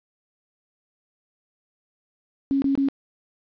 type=tone bursts; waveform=sine; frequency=274.7 Hz; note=C#4; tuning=16 cents flat; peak=-18 dBFS; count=3; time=2.51-2.886 s; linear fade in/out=0 ms; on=110 ms; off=23 ms; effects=resampled to 11025 Hz + 9-bit